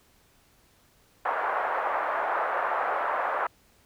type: band-pass noise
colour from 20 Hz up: pink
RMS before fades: -28 dBFS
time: 1.25-3.47 s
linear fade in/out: 5 ms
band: 620 to 1500 Hz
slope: 24 dB/octave
effects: pink hiss -62 dBFS RMS until 3.85 s